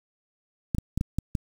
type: clicks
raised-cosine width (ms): 5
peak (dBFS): -13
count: 6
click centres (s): 0.748 / 0.784 / 0.976 / 1.011 / 1.186 / 1.352
effects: 7-bit